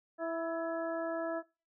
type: harmonic tone with a mistuned harmonic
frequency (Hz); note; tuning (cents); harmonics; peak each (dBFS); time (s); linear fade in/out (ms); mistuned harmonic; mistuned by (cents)
329.6; E4; 0; 1 / 2 / 3 / 4 / 5; -39 / -34 / -47 / -44 / -45; 0.18-1.43; 50; 5; +41
effects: noise-tail reverb RT60 0.3 s tail -23 dB re dry